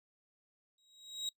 35% pulse tone with exponential growth, 3818 Hz, A#7, 41 cents sharp, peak -31 dBFS, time 0.78-1.29 s, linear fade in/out 2 ms, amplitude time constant 110 ms, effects noise-tail reverb RT60 0.1 s tail -22 dB re dry + resampled to 32000 Hz

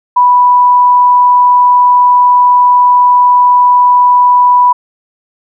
sine tone, 986 Hz, B5, 3 cents flat, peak -3 dBFS, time 0.16-4.73 s, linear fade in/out 10 ms, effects none

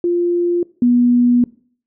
sine tone pair in turn, 348.4 / 243.3 Hz, F4 / B3, -4 / -26 cents, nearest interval tritone, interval 622 cents, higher first, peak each -13 / -9 dBFS, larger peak second, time 0.04-0.63 / 0.82-1.44 s, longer second, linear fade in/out 2 ms, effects noise-tail reverb RT60 0.5 s tail -22 dB re dry

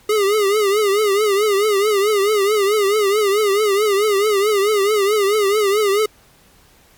square tone with vibrato, 411 Hz, G#4, 18 cents flat, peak -14 dBFS, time 0.09-6.06 s, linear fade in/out 5 ms, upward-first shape triangle, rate 4.6 Hz, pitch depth 120 cents each way, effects pink hiss -51 dBFS RMS until 6.97 s + MP3 96 kbps

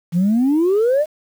sine exponential sweep, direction up, 164.3 to 632 Hz, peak -11 dBFS, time 0.12-1.06 s, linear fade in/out 50 ms, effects tanh soft clip ceiling -10 dBFS + 7-bit

